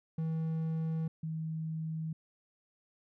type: tone pair in turn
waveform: triangle / sine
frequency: 160.9 / 159.51 Hz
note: E3 / D#3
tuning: -42 / +43 cents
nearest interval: unison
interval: 15 cents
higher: first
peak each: -29 / -34 dBFS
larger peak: first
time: 0.18-1.08 / 1.23-2.13 s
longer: neither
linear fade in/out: 5 ms
effects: none